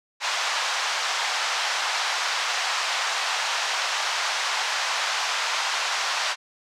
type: band-pass noise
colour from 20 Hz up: pink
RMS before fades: -26 dBFS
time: 0.2-6.36 s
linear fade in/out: 50 ms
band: 790 to 6300 Hz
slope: 24 dB/octave
effects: none